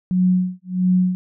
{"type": "tone with tremolo", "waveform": "sine", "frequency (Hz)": 182.9, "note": "F#3", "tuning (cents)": -20, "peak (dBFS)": -12, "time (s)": [0.11, 1.15], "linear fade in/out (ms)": 0, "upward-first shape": "sine", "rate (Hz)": 1.5, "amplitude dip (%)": 100, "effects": []}